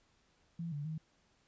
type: tone with pitch steps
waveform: sine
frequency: 167.9 / 145.2 / 157.6 Hz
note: E3 / D3 / D#3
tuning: +32 / -19 / +23 cents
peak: -37 dBFS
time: 0.59-0.98 s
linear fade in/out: 5 ms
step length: 130 ms
effects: pink hiss -72 dBFS RMS until 1.47 s + resampled to 16000 Hz